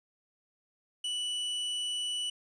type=tone; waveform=45% pulse; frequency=2960 Hz; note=F#7; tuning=in tune; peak=-31 dBFS; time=1.04-2.3 s; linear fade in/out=5 ms; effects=resampled to 22050 Hz